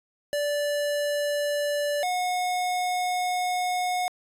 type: tone pair in turn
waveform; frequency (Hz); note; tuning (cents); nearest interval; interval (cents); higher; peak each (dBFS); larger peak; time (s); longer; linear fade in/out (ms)
square; 583 / 726; D5 / F#5; -13 / -33; major third; 380; second; -25; neither; 0.33-2.03 / 2.03-4.08; second; 0
effects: resampled to 32000 Hz